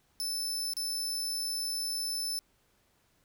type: tone with dropouts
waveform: sawtooth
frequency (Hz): 5274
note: E8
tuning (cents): 0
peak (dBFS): -29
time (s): 0.2-2.39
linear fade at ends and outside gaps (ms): 0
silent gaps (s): 0.735-0.768
effects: pink hiss -70 dBFS RMS until 3.24 s